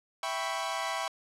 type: chord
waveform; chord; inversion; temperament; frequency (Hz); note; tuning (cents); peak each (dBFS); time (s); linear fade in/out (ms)
sawtooth; C# half-diminished seventh; first; equal; 659.3 / 784 / 987.8 / 1108.7; E5 / G5 / B5 / C#6; 0 / 0 / 0 / 0; -33; 0.23-1.08; 2
effects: low-pass 9000 Hz 12 dB/octave